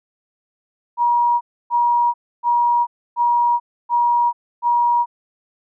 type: tone bursts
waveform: sine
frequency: 955 Hz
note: A#5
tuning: 42 cents sharp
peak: -13 dBFS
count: 6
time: 0.97-5.06 s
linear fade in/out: 50 ms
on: 440 ms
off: 290 ms
effects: none